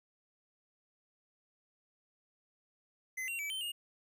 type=tone with pitch steps; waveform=square; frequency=2044 / 2750 / 2301 / 3094 / 2847 Hz; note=C7 / F7 / D7 / G7 / F7; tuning=-41 / -27 / -36 / -23 / +33 cents; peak=-37 dBFS; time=3.17-3.72 s; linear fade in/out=10 ms; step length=110 ms; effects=none